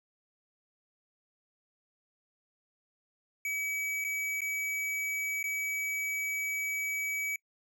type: tone with dropouts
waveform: square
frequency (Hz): 2280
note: C#7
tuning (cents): +48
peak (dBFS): -32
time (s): 3.45-7.36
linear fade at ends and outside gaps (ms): 2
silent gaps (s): 4.042-4.047 / 4.407-4.417 / 5.429-5.44
effects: noise-tail reverb RT60 0.1 s tail -26 dB re dry